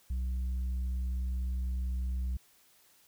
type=tone with tanh clipping; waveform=triangle; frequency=62.9 Hz; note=B1; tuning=32 cents sharp; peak=-31 dBFS; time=0.1-2.37 s; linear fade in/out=5 ms; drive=8 dB; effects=white hiss -64 dBFS RMS until 3.07 s